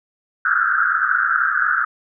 pink band-pass noise, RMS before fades -18 dBFS, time 0.45-1.85 s, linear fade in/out 5 ms, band 1300 to 1600 Hz, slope 96 dB/octave, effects none

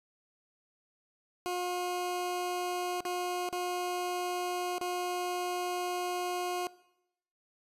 20% pulse tone with dropouts, 358.1 Hz, F4, 43 cents sharp, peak -27 dBFS, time 1.46-6.67 s, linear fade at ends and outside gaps 0 ms, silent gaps 3.005-3.052 / 3.489-3.527 / 4.782-4.812 s, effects noise-tail reverb RT60 0.8 s tail -20 dB re dry + resampled to 32000 Hz

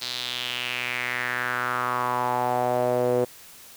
sawtooth tone with band-pass filter sweep, 123.8 Hz, B2, 5 cents sharp, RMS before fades -26 dBFS, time 0.01-3.25 s, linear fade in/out 10 ms, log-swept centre 4300 to 470 Hz, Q 3.8, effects white hiss -47 dBFS RMS until 3.76 s

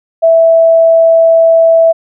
sine tone, 658 Hz, E5, 3 cents flat, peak -3 dBFS, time 0.22-1.93 s, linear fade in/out 20 ms, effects none

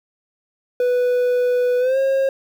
triangle tone with pitch glide, 494 to 538.7 Hz, B4 to C#5, 0 to -50 cents, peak -13 dBFS, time 0.8-2.29 s, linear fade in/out 2 ms, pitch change +150 cents, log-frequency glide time 1.79-1.98 s, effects 8-bit

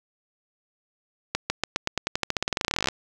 accelerating click train, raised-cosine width 0.2 ms, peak -6 dBFS, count 28, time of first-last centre 1.35-2.886 s, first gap 150 ms, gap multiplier 0.91, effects none

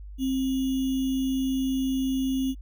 sine tone with sample-and-hold, 264.5 Hz, C4, 19 cents sharp, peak -23 dBFS, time 0.18-2.55 s, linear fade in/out 50 ms, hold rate 3150 Hz, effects noise-tail reverb RT60 0.1 s tail -26 dB re dry + added 50 Hz sine -38 dBFS peak until 2.61 s

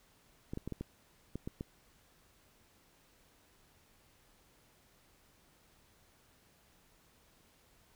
clicks, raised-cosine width 3 ms, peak -26 dBFS, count 8, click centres 0.535 / 0.574 / 0.676 / 0.723 / 0.81 / 1.356 / 1.475 / 1.609 s, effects pink hiss -67 dBFS RMS until 7.95 s

